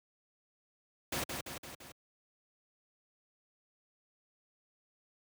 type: noise with echo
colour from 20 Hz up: pink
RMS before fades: -35 dBFS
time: 1.12-1.24 s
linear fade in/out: 5 ms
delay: 170 ms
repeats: 4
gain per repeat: -4 dB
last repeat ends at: 1.92 s
effects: high-pass 100 Hz 12 dB/octave